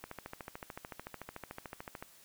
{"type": "click train", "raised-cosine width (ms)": 0.5, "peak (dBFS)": -27, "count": 28, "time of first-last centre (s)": [0.04, 2.025], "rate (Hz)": 13.6, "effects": ["white hiss -60 dBFS RMS until 2.24 s"]}